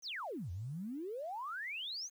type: exponential two-way sweep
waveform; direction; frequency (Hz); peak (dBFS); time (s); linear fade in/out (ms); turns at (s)
sine; down then up; 6645 to 82.41 to 6645; -39; 0.02-2.1; 50; 0.51
effects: 11-bit